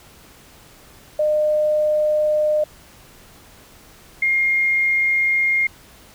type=tone pair in turn; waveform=sine; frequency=607 / 2128 Hz; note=D#5 / C7; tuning=-43 / +29 cents; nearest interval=octave + minor seventh; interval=2172 cents; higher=second; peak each=-15 dBFS; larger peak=neither; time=1.19-2.64 / 4.22-5.67 s; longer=neither; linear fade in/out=5 ms; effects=pink hiss -47 dBFS RMS until 6.14 s